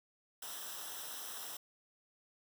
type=noise with comb filter; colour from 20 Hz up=white; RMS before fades=-45 dBFS; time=0.42-1.57 s; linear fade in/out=5 ms; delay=0.44 ms; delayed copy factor=-0.75; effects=none

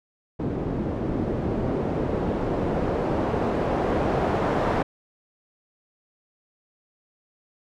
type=noise with low-pass filter sweep; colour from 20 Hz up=white; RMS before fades=-25 dBFS; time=0.39-4.83 s; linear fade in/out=10 ms; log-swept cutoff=310 to 750 Hz; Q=0.93; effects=none

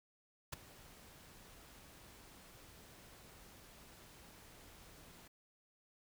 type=noise with ADSR envelope; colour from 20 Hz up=pink; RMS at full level=-40 dBFS; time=0.52-5.28 s; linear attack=14 ms; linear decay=8 ms; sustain=-19 dB; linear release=7 ms; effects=none

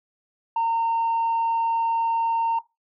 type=tone; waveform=sine; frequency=916 Hz; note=A#5; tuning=31 cents flat; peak=-18 dBFS; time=0.56-2.59 s; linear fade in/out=5 ms; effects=noise-tail reverb RT60 0.2 s tail -18 dB re dry + tanh soft clip ceiling -18 dBFS

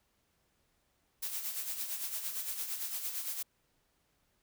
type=noise with tremolo; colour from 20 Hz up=blue; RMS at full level=-36 dBFS; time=1.22-3.43 s; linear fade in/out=10 ms; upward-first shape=sine; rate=8.8 Hz; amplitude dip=55%; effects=pink hiss -75 dBFS RMS until 4.42 s

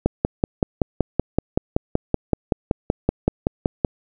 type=click train; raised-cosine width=2 ms; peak=-3 dBFS; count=21; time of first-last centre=0.06-3.848 s; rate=5.28 Hz; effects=none

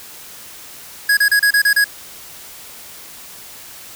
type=tone bursts; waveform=square; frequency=1661.2 Hz; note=G#6; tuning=in tune; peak=-11 dBFS; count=7; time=1.09-1.843 s; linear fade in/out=5 ms; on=81 ms; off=31 ms; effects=white hiss -37 dBFS RMS until 3.95 s

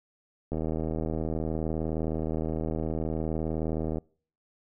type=click train; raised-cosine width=2 ms; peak=-18 dBFS; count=276; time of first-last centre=0.52-3.983 s; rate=79.4 Hz; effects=noise-tail reverb RT60 0.5 s tail -26 dB re dry

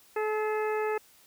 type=harmonic tone with a mistuned harmonic; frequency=429.6 Hz; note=A4; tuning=41 cents flat; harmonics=1 / 2 / 3 / 4 / 5 / 6; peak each=-28 / -34 / -38 / -40 / -42 / -44 dBFS; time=0.16-0.98 s; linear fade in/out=5 ms; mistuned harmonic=5; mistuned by=-51 cents; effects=white hiss -59 dBFS RMS until 1.26 s

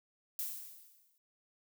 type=noise with exponential decay; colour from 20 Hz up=violet; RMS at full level=-36 dBFS; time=0.39-1.18 s; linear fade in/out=1 ms; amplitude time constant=170 ms; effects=none

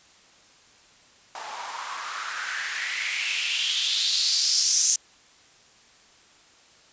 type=noise with band-pass filter sweep; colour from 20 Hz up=blue; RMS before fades=-26 dBFS; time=1.35-4.96 s; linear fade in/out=2 ms; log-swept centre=780 to 6600 Hz; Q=4.3; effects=white hiss -55 dBFS RMS until 6.92 s + resampled to 16000 Hz

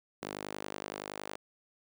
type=tone with high-pass filter sweep; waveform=sawtooth; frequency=50.7 Hz; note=G#1; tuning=41 cents flat; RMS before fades=-42 dBFS; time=0.22-1.36 s; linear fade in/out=5 ms; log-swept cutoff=310 to 490 Hz; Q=0.94; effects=none

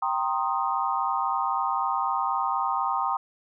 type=chord; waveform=sine; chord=C minor seventh; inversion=second; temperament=equal with one note detuned; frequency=784 / 932.3 / 1056.2 / 1244.5 Hz; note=G5 / Bb5 / C6 / Eb6; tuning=0 / 0 / +16 / 0 cents; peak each=-29 dBFS; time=0.02-3.17 s; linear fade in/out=5 ms; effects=none

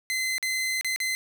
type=tone with dropouts; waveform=sawtooth; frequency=2055 Hz; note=C7; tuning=32 cents flat; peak=-22 dBFS; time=0.1-1.15 s; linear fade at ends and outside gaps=0 ms; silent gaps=0.381-0.427 / 0.811-0.846 / 0.961-1.002 s; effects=none

